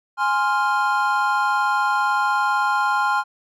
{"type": "chord", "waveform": "triangle", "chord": "F minor", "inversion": "first", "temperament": "equal", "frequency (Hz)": [830.6, 1046.5, 1396.9], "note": ["Ab5", "C6", "F6"], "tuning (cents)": [0, 0, 0], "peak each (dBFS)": -20, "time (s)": [0.17, 3.24], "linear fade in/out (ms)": 50, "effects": []}